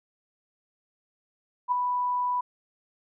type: tone with ADSR envelope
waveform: sine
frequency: 987.8 Hz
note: B5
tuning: in tune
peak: -19 dBFS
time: 1.68-2.41 s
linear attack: 39 ms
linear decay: 6 ms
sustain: -5 dB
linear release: 7 ms
effects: none